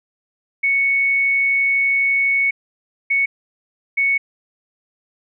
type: tone bursts at uneven times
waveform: sine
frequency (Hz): 2217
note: C#7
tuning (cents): 0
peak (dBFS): -14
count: 3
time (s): 0.63-2.51 / 3.1-3.26 / 3.97-4.18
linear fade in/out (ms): 10
effects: none